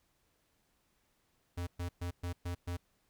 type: tone bursts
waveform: square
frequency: 87.8 Hz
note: F2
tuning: 10 cents sharp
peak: -36 dBFS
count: 6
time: 1.57-2.77 s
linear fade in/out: 10 ms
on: 100 ms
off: 120 ms
effects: pink hiss -75 dBFS RMS until 3.09 s